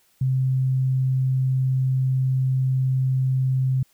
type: tone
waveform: sine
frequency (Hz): 130.81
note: C3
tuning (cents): 0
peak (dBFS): -18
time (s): 0.21-3.83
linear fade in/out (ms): 5
effects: white hiss -62 dBFS RMS until 3.93 s

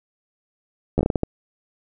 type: slowing click train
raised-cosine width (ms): 2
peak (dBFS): -6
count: 8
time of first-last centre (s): 0.98-1.234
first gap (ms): 12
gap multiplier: 1.36
effects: none

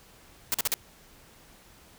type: noise bursts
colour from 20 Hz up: white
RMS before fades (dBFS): -26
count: 4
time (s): 0.52-0.74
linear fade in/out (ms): 0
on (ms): 22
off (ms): 44
effects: pink hiss -55 dBFS RMS until 1.98 s

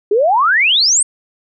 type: exponential sweep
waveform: sine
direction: up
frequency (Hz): 390 to 8830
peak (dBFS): -9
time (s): 0.11-1.03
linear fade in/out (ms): 5
effects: none

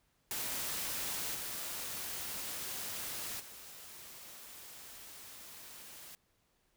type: noise with level steps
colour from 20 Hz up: white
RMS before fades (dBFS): -38 / -41 / -51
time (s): 0.31-6.15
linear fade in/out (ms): 0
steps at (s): 1.34 / 3.39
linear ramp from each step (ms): 20
effects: pink hiss -75 dBFS RMS until 6.76 s

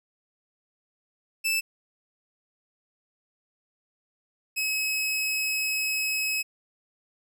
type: tone pair in turn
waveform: sawtooth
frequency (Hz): 2637 / 2562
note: E7 / E7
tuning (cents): 0 / -50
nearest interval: unison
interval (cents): 50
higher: first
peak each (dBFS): -20 / -22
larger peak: first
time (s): 1.44-1.61 / 4.56-6.43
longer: second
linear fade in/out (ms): 20
effects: none

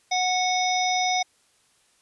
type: harmonic tone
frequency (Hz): 735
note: F#5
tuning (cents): -12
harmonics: 1 / 3 / 5 / 7 / 8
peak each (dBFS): -23 / -28 / -30 / -31 / -32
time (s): 0.11-1.23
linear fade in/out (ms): 10
effects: white hiss -63 dBFS RMS until 2.01 s + resampled to 24000 Hz

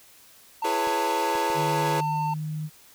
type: tone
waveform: triangle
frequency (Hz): 898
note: A5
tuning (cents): +35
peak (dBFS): -23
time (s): 0.62-2.34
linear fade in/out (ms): 5
type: chord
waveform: sawtooth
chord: C# minor seventh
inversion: first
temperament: equal with one note detuned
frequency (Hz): 334.6 / 415.3 / 493.9 / 554.4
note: E4 / G#4 / B4 / C#5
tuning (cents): +26 / 0 / 0 / 0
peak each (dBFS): -28 / -27 / -28 / -29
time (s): 0.64-2.01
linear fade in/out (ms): 10
type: clicks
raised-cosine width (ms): 2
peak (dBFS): -29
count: 3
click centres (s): 0.873 / 1.354 / 1.502
type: tone with pitch glide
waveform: sine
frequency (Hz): 151.6 to 154.16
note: D#3 to D#3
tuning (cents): -45 to -16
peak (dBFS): -28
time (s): 1.54-2.7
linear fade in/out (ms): 50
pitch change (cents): +29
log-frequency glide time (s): 2-2.19
effects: white hiss -53 dBFS RMS until 2.94 s

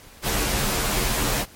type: noise with comb filter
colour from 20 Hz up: pink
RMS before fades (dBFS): -23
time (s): 0.22-1.46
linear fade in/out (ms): 50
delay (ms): 12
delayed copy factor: -0.75
effects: pink hiss -47 dBFS RMS until 1.55 s + MP3 64 kbps

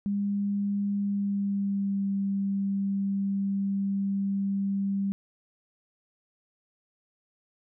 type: tone with pitch glide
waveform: sine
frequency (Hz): 201.6 to 197.22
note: G3 to G3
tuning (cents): +49 to +11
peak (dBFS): -25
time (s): 0.06-5.12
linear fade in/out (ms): 0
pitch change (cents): -38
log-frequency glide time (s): 0.97-2.08
effects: none

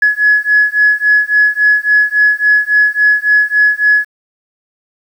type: beating tone pair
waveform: sine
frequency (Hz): 1691 / 1694.6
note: G#6 / G#6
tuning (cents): +31 / +34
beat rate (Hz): 3.6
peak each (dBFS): -10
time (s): 0.02-4.05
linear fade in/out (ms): 5
effects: tanh soft clip ceiling 0 dBFS + 7-bit

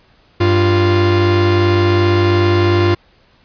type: tone pair together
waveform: 45% pulse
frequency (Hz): 97.99 / 349.2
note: G2 / F4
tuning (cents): 0 / 0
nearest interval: octave + minor seventh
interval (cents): 2200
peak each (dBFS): -13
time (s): 0.4-2.95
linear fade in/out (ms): 10
effects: pink hiss -52 dBFS RMS until 3.44 s + resampled to 11025 Hz

